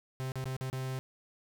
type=tone with dropouts; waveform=45% pulse; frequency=130.81 Hz; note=C3; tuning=in tune; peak=-34 dBFS; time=0.2-0.99 s; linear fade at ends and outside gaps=0 ms; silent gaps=0.319-0.356 / 0.441-0.456 / 0.566-0.61 / 0.7-0.729 s; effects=none